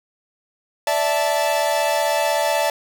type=chord; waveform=45% pulse; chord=D suspended second; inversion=none; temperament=equal with one note detuned; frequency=583.3 / 659.3 / 880 Hz; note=D5 / E5 / A5; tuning=-12 / 0 / 0 cents; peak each=-22 dBFS; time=0.87-2.7 s; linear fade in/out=2 ms; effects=none